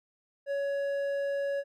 sine tone with hard clipping, 560 Hz, C#5, 18 cents sharp, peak -30 dBFS, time 0.46-1.64 s, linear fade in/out 50 ms, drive 6 dB, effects none

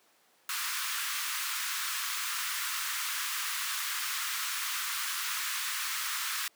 pink high-pass noise, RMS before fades -34 dBFS, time 0.49-6.48 s, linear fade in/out 2 ms, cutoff 1100 Hz, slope 48 dB/octave, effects pink hiss -65 dBFS RMS until 6.55 s + high-pass 400 Hz 12 dB/octave

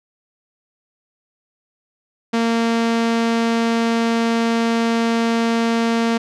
sawtooth tone with low-pass filter, 230.1 Hz, A#3, 22 cents flat, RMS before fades -18 dBFS, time 2.33-6.18 s, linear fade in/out 10 ms, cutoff 5500 Hz, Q 0.72, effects none

